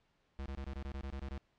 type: tone bursts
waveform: square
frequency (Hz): 68.2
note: C#2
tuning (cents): -28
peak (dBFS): -40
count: 11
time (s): 0.39-1.378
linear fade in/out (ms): 0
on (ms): 68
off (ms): 24
effects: pink hiss -75 dBFS RMS until 1.58 s + low-pass 4000 Hz 12 dB/octave